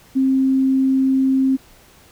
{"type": "tone", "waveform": "sine", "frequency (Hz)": 265.4, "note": "C4", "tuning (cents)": 25, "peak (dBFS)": -13, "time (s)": [0.15, 1.57], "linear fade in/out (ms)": 20, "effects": ["pink hiss -49 dBFS RMS until 2.11 s"]}